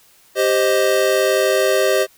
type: chord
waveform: square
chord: C minor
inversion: second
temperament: equal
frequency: 392 / 523.3 / 622.3 Hz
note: G4 / C5 / Eb5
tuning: 0 / 0 / 0 cents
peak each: -19 dBFS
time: 0.35-2.07 s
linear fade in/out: 50 ms
effects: white hiss -52 dBFS RMS until 2.17 s